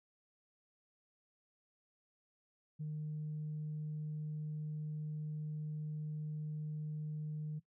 sine tone, 152.5 Hz, D#3, 34 cents flat, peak -37 dBFS, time 2.79-7.6 s, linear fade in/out 20 ms, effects noise-tail reverb RT60 0.1 s tail -19 dB re dry + tanh soft clip ceiling -35 dBFS

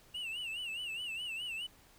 triangle tone with vibrato, 2794 Hz, F7, in tune, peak -36 dBFS, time 0.14-1.67 s, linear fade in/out 10 ms, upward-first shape sine, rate 4.8 Hz, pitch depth 120 cents each way, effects pink hiss -62 dBFS RMS until 1.98 s

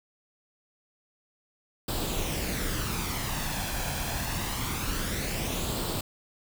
pink noise with flanger, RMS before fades -31 dBFS, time 1.88-6.01 s, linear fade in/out 5 ms, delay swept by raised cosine 0.24 to 1.23 ms, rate 0.25 Hz, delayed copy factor +0.5, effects none

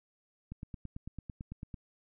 click train, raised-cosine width 5 ms, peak -29 dBFS, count 12, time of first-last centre 0.52-1.742 s, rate 9 Hz, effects none

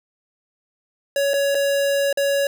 square tone with dropouts, 560 Hz, C#5, 18 cents sharp, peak -18 dBFS, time 1.16-2.47 s, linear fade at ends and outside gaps 2 ms, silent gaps 1.335-1.339 / 1.547-1.551 / 2.128-2.173 s, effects none

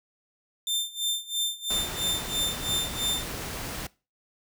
sawtooth tone with tremolo, 3582 Hz, A7, 30 cents sharp, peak -21 dBFS, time 0.67-3.25 s, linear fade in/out 2 ms, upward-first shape sine, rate 3 Hz, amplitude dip 90%
pink noise, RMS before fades -35 dBFS, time 1.7-3.87 s, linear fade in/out 5 ms
effects noise-tail reverb RT60 0.3 s tail -21 dB re dry

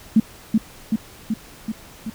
sine tone with echo, 220 Hz, A3, in tune, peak -9 dBFS, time 0.16-0.2 s, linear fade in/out 5 ms, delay 380 ms, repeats 5, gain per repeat -3 dB, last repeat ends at 2.1 s, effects pink hiss -44 dBFS RMS until 2.14 s

